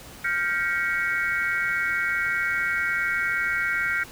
sine chord, G half-diminished seventh, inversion third, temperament equal with one note detuned, 1396.9 / 1568 / 1912.7 / 2217 Hz, F6 / G6 / Bb6 / Db7, 0 / 0 / +44 / 0 cents, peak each -28 dBFS, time 0.24-4.04 s, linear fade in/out 10 ms, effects pink hiss -44 dBFS RMS until 4.11 s

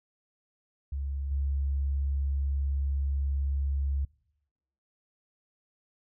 sine tone with level steps, 69.3 Hz, C#2, in tune, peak -30 / -26 dBFS, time 0.92-4.05 s, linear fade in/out 5 ms, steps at 1.31 s, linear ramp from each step 5 ms, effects noise-tail reverb RT60 0.9 s tail -24 dB re dry

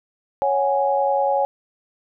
sine chord, C# suspended fourth, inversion none, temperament equal, 554.4 / 740 / 830.6 Hz, C#5 / F#5 / G#5, 0 / 0 / 0 cents, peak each -20 / -25 / -20 dBFS, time 0.42-1.45 s, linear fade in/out 0 ms, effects none

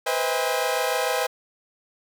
sawtooth tone cluster, 492.3 / 519 / 640 / 809 Hz, B4 / C5 / D#5 / G#5, -6 / -14 / +49 / -46 cents, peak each -24 dBFS, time 0.06-1.27 s, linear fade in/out 10 ms, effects none

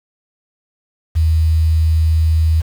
sine tone with quantisation, 79.9 Hz, D#2, 47 cents sharp, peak -10 dBFS, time 1.15-2.62 s, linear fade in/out 20 ms, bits 6, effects none

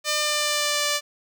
5% pulse tone with pitch glide, 600 to 587 Hz, D5 to D5, +37 to -1 cents, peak -10 dBFS, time 0.04-1.01 s, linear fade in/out 50 ms, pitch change -38 cents, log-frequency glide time 0.17-0.84 s, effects none

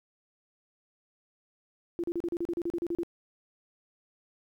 sine tone bursts, 342.5 Hz, F4, 34 cents flat, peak -28 dBFS, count 13, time 1.99-3.033 s, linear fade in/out 0 ms, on 47 ms, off 36 ms, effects 11-bit

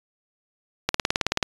click train, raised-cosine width 0.2 ms, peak -3 dBFS, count 11, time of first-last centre 0.89-1.428 s, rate 18.6 Hz, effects resampled to 24000 Hz

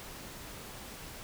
silence, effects pink hiss -46 dBFS RMS until 1.23 s

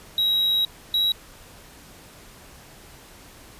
triangle tone pair in turn, 3839 / 3868 Hz, B7 / B7, -50 / -37 cents, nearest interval unison, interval 13 cents, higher second, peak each -17 dBFS, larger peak neither, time 0.18-0.65 / 0.94-1.12 s, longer first, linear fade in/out 2 ms, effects pink hiss -47 dBFS RMS until 3.59 s + resampled to 32000 Hz

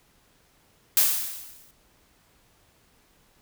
blue noise with exponential decay, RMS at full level -17 dBFS, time 0.97-1.71 s, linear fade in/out 1 ms, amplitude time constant 160 ms, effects pink hiss -62 dBFS RMS until 3.41 s

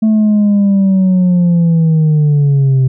sine linear sweep, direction down, 220 to 129.2 Hz, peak -4 dBFS, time 0.02-2.88 s, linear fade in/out 10 ms, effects tanh soft clip ceiling -6 dBFS

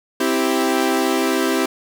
sawtooth chord, C major, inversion none, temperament equal with one note detuned, 261.6 / 328.5 / 392 Hz, C4 / E4 / G4, 0 / -6 / 0 cents, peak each -17 dBFS, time 0.2-1.66 s, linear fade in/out 5 ms, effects none

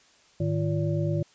sine tone cluster, 105.4 / 154.4 / 343.4 / 574 Hz, G#2 / D#3 / F4 / D5, +26 / -13 / -29 / -40 cents, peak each -29 / -26 / -32 / -33 dBFS, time 0.4-1.23 s, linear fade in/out 5 ms, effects white hiss -59 dBFS RMS until 1.34 s + resampled to 16000 Hz

